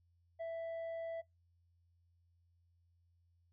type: tone with tanh clipping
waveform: sine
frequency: 661 Hz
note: E5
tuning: 5 cents sharp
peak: -40 dBFS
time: 0.39-1.22 s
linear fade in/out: 20 ms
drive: 4 dB
effects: noise-tail reverb RT60 0.2 s tail -26 dB re dry + added 86 Hz sine -70 dBFS peak until 3.52 s